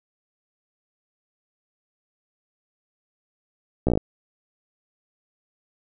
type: slowing click train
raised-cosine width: 2 ms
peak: -7 dBFS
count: 7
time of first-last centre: 3.87-3.975 s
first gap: 15 ms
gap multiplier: 1.06
effects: none